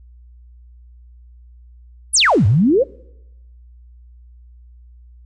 sine exponential two-way sweep, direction down then up, 11210 to 91.8 to 587 Hz, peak -10 dBFS, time 2.13-2.84 s, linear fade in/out 20 ms, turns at 2.46 s, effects noise-tail reverb RT60 0.9 s tail -24 dB re dry + added 60 Hz sine -41 dBFS peak until 5.25 s

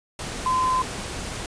sine tone in noise, 1027 Hz, C6, 33 cents flat, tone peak -19 dBFS, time 0.46-0.82 s, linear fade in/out 2 ms, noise pink, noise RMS -32 dBFS, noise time 0.19-1.46 s, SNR +10 dB, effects resampled to 22050 Hz

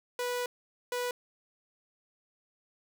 sawtooth tone bursts at uneven times, 491.1 Hz, B4, 10 cents flat, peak -27 dBFS, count 2, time 0.19-0.46 / 0.92-1.11 s, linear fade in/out 2 ms, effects none

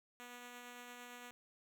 5% pulse tone with tremolo, 244.1 Hz, B3, 20 cents flat, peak -38 dBFS, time 0.2-1.31 s, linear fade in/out 0 ms, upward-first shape triangle, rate 8.8 Hz, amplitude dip 25%, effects none

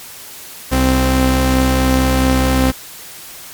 sawtooth tone pair together, 64.54 / 261 Hz, C2 / C4, -23 / -4 cents, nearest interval 2 octaves, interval 2419 cents, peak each -10 dBFS, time 0.71-2.72 s, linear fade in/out 20 ms, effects white hiss -34 dBFS RMS until 3.53 s + MP3 96 kbps

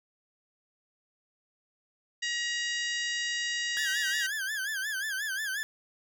harmonic tone, 952 Hz, A#5, 36 cents sharp, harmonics 2 / 3 / 4 / 5 / 6 / 7 / 8, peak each -32 / -36 / -38 / -40 / -42 / -43 / -44 dBFS, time 2.22-4.27 s, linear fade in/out 10 ms
40% pulse tone with vibrato, 1639 Hz, G#6, 23 cents flat, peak -30 dBFS, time 3.77-5.63 s, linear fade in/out 0 ms, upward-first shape sine, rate 5.6 Hz, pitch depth 130 cents each way
effects none

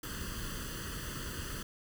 pink noise with comb filter, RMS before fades -40 dBFS, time 0.03-1.63 s, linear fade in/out 5 ms, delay 0.65 ms, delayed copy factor +0.85, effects none

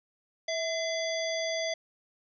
harmonic tone with a mistuned harmonic, 680 Hz, F5, 46 cents flat, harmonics 1 / 3 / 5 / 7 / 9, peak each -31 / -36 / -38 / -39 / -41 dBFS, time 0.48-1.74 s, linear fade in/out 5 ms, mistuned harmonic 1, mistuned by -79 cents, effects none

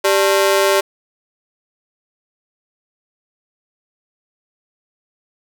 sawtooth ring-modulated tone, 490.1 Hz, B4, 13 cents flat, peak -5 dBFS, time 0.04-0.81 s, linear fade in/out 10 ms, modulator 98.6 Hz, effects none

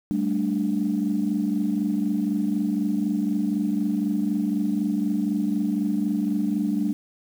sine chord, G suspended second, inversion none, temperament equal, 196 / 220 / 293.7 Hz, G3 / A3 / D4, 0 / 0 / 0 cents, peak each -25 dBFS, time 0.11-6.93 s, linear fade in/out 0 ms, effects tanh soft clip ceiling -13 dBFS + 8-bit

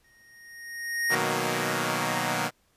square tone with exponential growth, 1864.7 Hz, A#6, in tune, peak -22 dBFS, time 0.04-1.15 s, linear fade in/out 5 ms, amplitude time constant 240 ms
5% pulse chord, B major seventh, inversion none, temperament equal, 123.47 / 155.56 / 185 / 233.1 Hz, B2 / D#3 / F#3 / A#3, 0 / 0 / 0 / 0 cents, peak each -20 dBFS, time 1.09-2.51 s, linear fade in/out 50 ms
effects pink hiss -67 dBFS RMS until 2.76 s + resampled to 32000 Hz

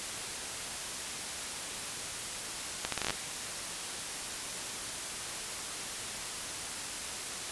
accelerating click train, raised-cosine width 0.2 ms, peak -13 dBFS, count 9, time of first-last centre 2.85-3.106 s, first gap 73 ms, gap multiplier 0.74, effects white hiss -38 dBFS RMS until 7.51 s + resampled to 24000 Hz

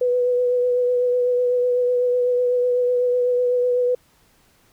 sine tone with vibrato, 493.9 Hz, B4, in tune, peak -16 dBFS, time 0.01-3.95 s, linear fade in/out 5 ms, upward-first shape triangle, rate 8 Hz, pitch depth 22 cents each way, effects pink hiss -58 dBFS RMS until 4.72 s

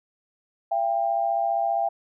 sine tone pair together, 679 / 794 Hz, F5 / G5, -49 / +22 cents, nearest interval minor third, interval 271 cents, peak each -24 dBFS, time 0.71-1.89 s, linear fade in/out 10 ms, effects none

